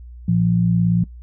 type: tone pair together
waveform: sine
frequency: 115.7 / 173.51 Hz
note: A#2 / F3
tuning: -13 / -11 cents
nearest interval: perfect fifth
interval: 702 cents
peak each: -19 / -15 dBFS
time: 0.28-1.04 s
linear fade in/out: 5 ms
effects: noise-tail reverb RT60 0.1 s tail -22 dB re dry + added 60 Hz sine -35 dBFS peak until 1.22 s